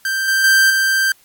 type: tone with level steps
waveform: 45% pulse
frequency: 1569 Hz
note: G6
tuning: 1 cent sharp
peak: -17 / -13 / -9 / -13 dBFS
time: 0.05-1.12 s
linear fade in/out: 2 ms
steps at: 0.28 / 0.44 / 0.7 s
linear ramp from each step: 2 ms
effects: white hiss -52 dBFS RMS until 1.24 s + MP3 96 kbps